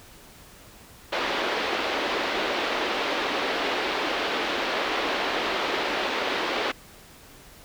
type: band-pass noise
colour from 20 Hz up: pink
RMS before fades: -27 dBFS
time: 1.12-6.72 s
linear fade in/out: 10 ms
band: 310 to 4000 Hz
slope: 24 dB/octave
effects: pink hiss -49 dBFS RMS until 7.64 s